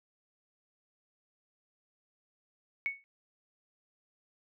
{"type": "tone with exponential decay", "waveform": "sine", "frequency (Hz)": 2217, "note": "C#7", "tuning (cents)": 0, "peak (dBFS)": -26, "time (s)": [2.86, 3.04], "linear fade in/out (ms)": 0, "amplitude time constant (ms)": 37, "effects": []}